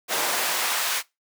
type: noise with high-pass filter sweep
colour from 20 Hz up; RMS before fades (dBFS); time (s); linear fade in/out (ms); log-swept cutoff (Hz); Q
pink; -25; 0.08-1.03; 50; 510 to 1300; 0.79
effects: noise-tail reverb RT60 0.2 s tail -21 dB re dry